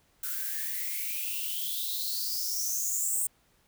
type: noise with high-pass filter sweep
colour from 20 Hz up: violet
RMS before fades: -32 dBFS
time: 0.23-3.27 s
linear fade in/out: 5 ms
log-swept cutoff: 1400 to 8500 Hz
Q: 9.9
effects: pink hiss -67 dBFS RMS until 3.67 s